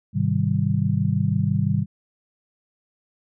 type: chord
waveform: sine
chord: Ab major seventh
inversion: none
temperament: just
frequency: 103.83 / 129.78 / 155.74 / 194.67 Hz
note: Ab2 / C3 / Eb3 / G3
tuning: 0 / -14 / +2 / -12 cents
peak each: -24 dBFS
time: 0.13-1.86 s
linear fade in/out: 50 ms
effects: none